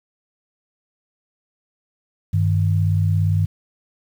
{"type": "tone pair together", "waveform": "sine", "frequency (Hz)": [97.8, 155.25], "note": ["G2", "D#3"], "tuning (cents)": [-4, -3], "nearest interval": "minor sixth", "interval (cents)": 801, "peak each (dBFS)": [-16, -21], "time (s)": [2.33, 3.46], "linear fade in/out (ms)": 10, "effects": ["8-bit"]}